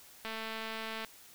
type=click train; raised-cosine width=0.3 ms; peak=-24 dBFS; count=178; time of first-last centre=0.25-1.047 s; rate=222 Hz; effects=white hiss -56 dBFS RMS until 1.34 s